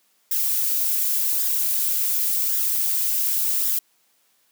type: noise with flanger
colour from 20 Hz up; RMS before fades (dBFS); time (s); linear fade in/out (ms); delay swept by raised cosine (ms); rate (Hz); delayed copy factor
violet; -22; 0.31-3.79; 5; 0.56 to 6.16; 0.89; +0.5
effects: white hiss -64 dBFS RMS until 4.51 s + high-pass 200 Hz 12 dB/octave